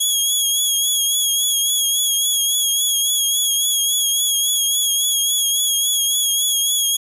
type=tone with vibrato; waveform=15% pulse; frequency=3322 Hz; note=G#7; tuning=in tune; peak=-9 dBFS; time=0-6.97 s; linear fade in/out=10 ms; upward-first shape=triangle; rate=3.6 Hz; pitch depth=45 cents each way; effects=resampled to 32000 Hz + 8-bit